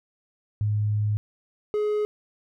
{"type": "tone pair in turn", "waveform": ["sine", "triangle"], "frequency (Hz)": [105.2, 420.8], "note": ["G#2", "G#4"], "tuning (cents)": [23, 23], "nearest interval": "2 octaves", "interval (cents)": 2400, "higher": "second", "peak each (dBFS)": [-21, -20], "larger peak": "second", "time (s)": [[0.61, 1.17], [1.74, 2.05]], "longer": "first", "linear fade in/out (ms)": 0, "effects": []}